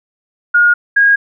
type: tone pair in turn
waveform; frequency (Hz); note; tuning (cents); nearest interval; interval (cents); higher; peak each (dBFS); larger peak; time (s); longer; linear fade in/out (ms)
sine; 1431 / 1635.5; F6 / G#6; +42 / -27; major second; 231; second; -6; neither; 0.54-0.74 / 0.96-1.16; neither; 10
effects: none